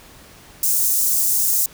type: high-pass noise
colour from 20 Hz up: white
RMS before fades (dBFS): -18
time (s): 0.63-1.66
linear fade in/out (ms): 2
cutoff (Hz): 6400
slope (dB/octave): 24
effects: pink hiss -45 dBFS RMS until 1.73 s